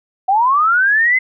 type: linear sweep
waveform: sine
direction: up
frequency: 739 to 2075 Hz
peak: -10 dBFS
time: 0.28-1.19 s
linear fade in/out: 10 ms
effects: none